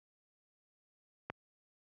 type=click; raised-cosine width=0.5 ms; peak=-23 dBFS; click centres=1.3 s; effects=high-pass 80 Hz 12 dB/octave